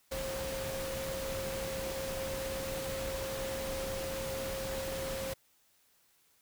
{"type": "tone in noise", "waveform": "sine", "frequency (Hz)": 535, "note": "C5", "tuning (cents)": 38, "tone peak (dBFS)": -37, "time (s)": [0.11, 5.34], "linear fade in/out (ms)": 10, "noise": "pink", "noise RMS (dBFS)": -40, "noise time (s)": [0.11, 5.34], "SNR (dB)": 0, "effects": ["white hiss -69 dBFS RMS until 6.41 s"]}